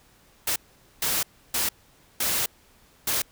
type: noise bursts at uneven times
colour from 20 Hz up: white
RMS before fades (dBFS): -25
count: 5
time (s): 0.47-0.56 / 1.02-1.23 / 1.54-1.69 / 2.2-2.46 / 3.07-3.22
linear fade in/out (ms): 5
effects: pink hiss -58 dBFS RMS until 3.31 s